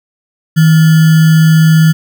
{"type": "tone with sample-and-hold", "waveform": "sine", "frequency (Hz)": 160, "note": "D#3", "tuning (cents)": 49, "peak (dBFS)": -3, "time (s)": [0.56, 1.93], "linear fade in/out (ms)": 20, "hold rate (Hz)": 1575, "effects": []}